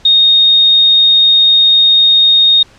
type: tone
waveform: sine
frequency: 3708 Hz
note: A#7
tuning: 10 cents flat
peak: -4 dBFS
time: 0.05-2.63 s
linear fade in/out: 5 ms
effects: pink hiss -43 dBFS RMS until 2.78 s + low-pass 6000 Hz 12 dB/octave